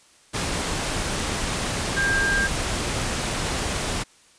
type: tone in noise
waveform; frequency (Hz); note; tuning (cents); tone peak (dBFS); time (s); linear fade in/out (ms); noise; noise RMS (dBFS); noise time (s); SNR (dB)
sine; 1600; G6; +35; -20; 1.96-2.48; 20; pink; -26; 0.33-4.04; +3
effects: white hiss -55 dBFS RMS until 4.38 s + resampled to 22050 Hz